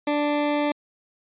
20% pulse tone, 293.7 Hz, D4, in tune, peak -16 dBFS, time 0.07-0.72 s, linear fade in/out 5 ms, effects resampled to 8000 Hz

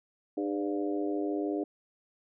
harmonic tone with a mistuned harmonic, 100.8 Hz, G2, 49 cents sharp, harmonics 3 / 4 / 5 / 6 / 7, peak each -31 / -34 / -40 / -40 / -42 dBFS, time 0.37-1.64 s, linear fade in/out 5 ms, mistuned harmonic 6, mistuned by -41 cents, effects none

